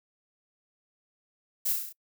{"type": "noise with echo", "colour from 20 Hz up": "violet", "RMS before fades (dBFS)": -28, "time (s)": [1.65, 1.73], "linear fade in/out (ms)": 10, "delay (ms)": 33, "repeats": 6, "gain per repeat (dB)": -3, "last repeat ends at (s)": 1.928, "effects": ["noise-tail reverb RT60 0.1 s tail -24 dB re dry"]}